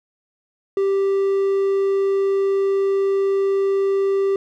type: tone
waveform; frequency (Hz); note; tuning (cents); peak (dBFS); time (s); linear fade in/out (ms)
triangle; 392; G4; 0; -14; 0.77-4.36; 2
effects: none